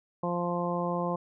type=harmonic tone; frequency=174.61 Hz; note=F3; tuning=in tune; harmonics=1 / 2 / 3 / 4 / 5 / 6; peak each=-32 / -36 / -33 / -37 / -37 / -35 dBFS; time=0.23-1.16 s; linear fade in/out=5 ms; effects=none